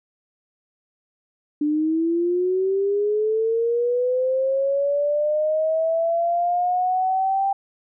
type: linear sweep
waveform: sine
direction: up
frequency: 293.7 to 790 Hz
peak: -18 dBFS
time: 1.61-7.53 s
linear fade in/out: 5 ms
effects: none